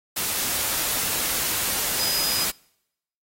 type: tone in noise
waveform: sine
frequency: 4978 Hz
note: D#8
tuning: in tune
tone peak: -25 dBFS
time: 1.99-2.45 s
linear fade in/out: 10 ms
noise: white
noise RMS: -25 dBFS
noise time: 0.16-2.51 s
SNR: -3 dB
effects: noise-tail reverb RT60 0.8 s tail -26 dB re dry + AAC 48 kbps